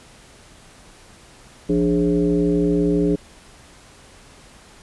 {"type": "tone with frequency modulation", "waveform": "sine", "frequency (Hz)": 293.7, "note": "D4", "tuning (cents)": 0, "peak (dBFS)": -15, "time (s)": [1.69, 3.16], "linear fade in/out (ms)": 10, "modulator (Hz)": 120, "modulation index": 1.3, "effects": ["pink hiss -47 dBFS RMS until 4.82 s", "resampled to 24000 Hz"]}